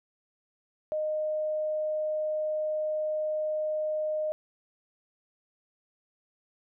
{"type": "tone", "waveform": "sine", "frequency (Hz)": 616, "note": "D#5", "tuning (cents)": -17, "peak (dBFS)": -27, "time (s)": [0.92, 4.32], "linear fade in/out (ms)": 0, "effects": []}